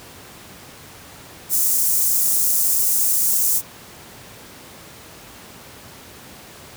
white high-pass noise, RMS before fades -18 dBFS, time 1.49-3.62 s, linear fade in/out 50 ms, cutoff 6700 Hz, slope 24 dB/octave, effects pink hiss -41 dBFS RMS until 6.76 s + high-pass 80 Hz 12 dB/octave

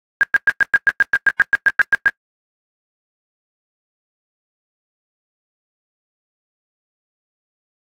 sine tone bursts, 1619 Hz, G#6, 45 cents flat, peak -8 dBFS, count 15, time 0.21-2.08 s, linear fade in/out 0 ms, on 22 ms, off 110 ms, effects noise-tail reverb RT60 0.1 s tail -21 dB re dry + AAC 48 kbps

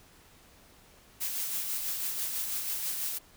blue noise with tremolo, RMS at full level -32 dBFS, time 1.2-3.19 s, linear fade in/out 20 ms, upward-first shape sine, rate 6.1 Hz, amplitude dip 35%, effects pink hiss -58 dBFS RMS until 3.36 s

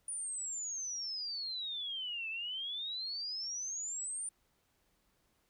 sine exponential two-way sweep, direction down then up, 9610 to 2602 to 9240 Hz, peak -37 dBFS, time 0.08-4.29 s, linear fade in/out 2 ms, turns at 2.29 s, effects pink hiss -75 dBFS RMS until 5.49 s

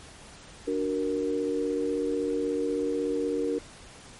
sine chord, D augmented, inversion none, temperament equal, 293.7 / 370 / 466.2 Hz, D4 / F#4 / A#4, 0 / 0 / 0 cents, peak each -30 / -32 / -28 dBFS, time 0.67-3.59 s, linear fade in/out 10 ms, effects pink hiss -48 dBFS RMS until 4.19 s + MP3 48 kbps

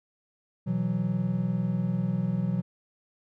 triangle chord, B suspended fourth, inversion none, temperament equal, 123.47 / 164.81 / 185 Hz, B2 / E3 / F#3, 0 / 0 / 0 cents, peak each -29 / -28 / -26 dBFS, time 0.66-2.62 s, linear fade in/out 20 ms, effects none

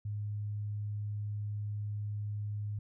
sine tone, 104.1 Hz, G#2, 5 cents sharp, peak -34 dBFS, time 0.05-2.79 s, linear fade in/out 5 ms, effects none

